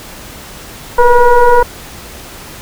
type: tone with frequency modulation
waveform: sine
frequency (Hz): 487.5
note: B4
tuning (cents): -23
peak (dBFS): -3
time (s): 0.98-1.63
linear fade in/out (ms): 5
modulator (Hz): 478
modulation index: 1.4
effects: pink hiss -31 dBFS RMS until 2.61 s